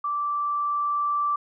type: tone with level ramp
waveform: sine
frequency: 1168 Hz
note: D6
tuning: 10 cents flat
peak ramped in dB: -24 to -21 dBFS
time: 0.04-1.36 s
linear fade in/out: 5 ms
effects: none